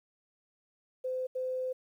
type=tone bursts at uneven times; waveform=sine; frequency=513 Hz; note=C5; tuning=34 cents flat; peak=-31 dBFS; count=2; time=1.04-1.27 / 1.35-1.73 s; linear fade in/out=10 ms; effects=11-bit